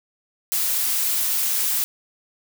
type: noise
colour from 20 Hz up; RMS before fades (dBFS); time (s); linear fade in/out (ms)
blue; -22; 0.52-1.84; 0
effects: none